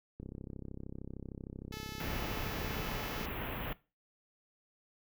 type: click train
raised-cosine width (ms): 3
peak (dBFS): -31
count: 92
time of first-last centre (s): 0.2-2.949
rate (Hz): 33.1
type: tone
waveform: 5% pulse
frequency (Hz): 433.4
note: A4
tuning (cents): -26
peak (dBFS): -33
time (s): 1.72-3.26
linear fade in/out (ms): 5
type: band-stop noise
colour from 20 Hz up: pink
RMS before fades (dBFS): -39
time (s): 2-3.73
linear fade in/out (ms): 2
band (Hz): 3200 to 13000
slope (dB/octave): 48
effects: noise-tail reverb RT60 0.3 s tail -20 dB re dry